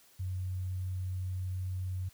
sine tone with sample-and-hold, 92.5 Hz, F#2, in tune, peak -32 dBFS, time 0.19-2.09 s, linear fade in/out 10 ms, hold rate 11025 Hz, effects white hiss -62 dBFS RMS until 2.13 s + high-pass 60 Hz 12 dB/octave

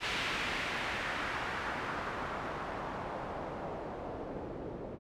white noise with low-pass filter sweep, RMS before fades -38 dBFS, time 0-4.99 s, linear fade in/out 50 ms, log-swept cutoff 2800 to 450 Hz, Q 1.3, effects none

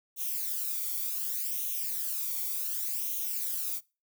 violet noise with flanger, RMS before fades -33 dBFS, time 0.16-3.81 s, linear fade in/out 50 ms, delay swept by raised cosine 0.31 to 0.9 ms, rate 0.67 Hz, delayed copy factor +0.7, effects noise-tail reverb RT60 0.3 s tail -23 dB re dry

